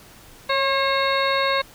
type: harmonic tone with a mistuned harmonic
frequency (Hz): 540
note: C#5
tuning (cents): -45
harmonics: 1 / 2 / 3 / 4 / 5 / 7 / 8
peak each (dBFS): -23 / -23 / -27 / -27 / -32 / -28 / -31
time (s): 0.49-1.62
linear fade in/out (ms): 10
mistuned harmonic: 1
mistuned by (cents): +27
effects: pink hiss -47 dBFS RMS until 1.74 s